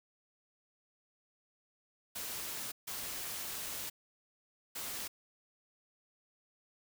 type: noise bursts at uneven times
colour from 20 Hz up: white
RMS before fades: -41 dBFS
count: 3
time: 2.15-2.72 / 2.87-3.9 / 4.75-5.08 s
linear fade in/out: 10 ms
effects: none